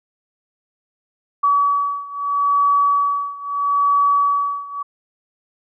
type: beating tone pair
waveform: sine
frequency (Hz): 1139 / 1139.77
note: C#6 / C#6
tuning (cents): +47 / +48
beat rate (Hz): 0.77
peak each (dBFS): -17 / -19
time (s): 1.43-4.83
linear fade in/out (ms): 10
effects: none